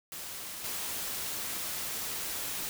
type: noise with level steps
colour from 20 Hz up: white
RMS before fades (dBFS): -41 / -36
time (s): 0.12-2.69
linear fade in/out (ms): 0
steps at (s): 0.64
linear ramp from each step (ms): 2
effects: none